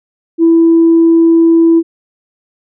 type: tone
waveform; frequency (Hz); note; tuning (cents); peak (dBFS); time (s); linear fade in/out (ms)
sine; 331.1; E4; +8; -3; 0.38-1.83; 50
effects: tanh soft clip ceiling 0 dBFS